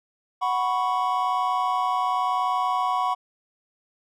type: chord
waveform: triangle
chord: F# suspended fourth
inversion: none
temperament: equal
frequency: 740 / 987.8 / 1108.7 Hz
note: F#5 / B5 / C#6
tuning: 0 / 0 / 0 cents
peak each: -24 dBFS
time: 0.41-3.15 s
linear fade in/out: 20 ms
effects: none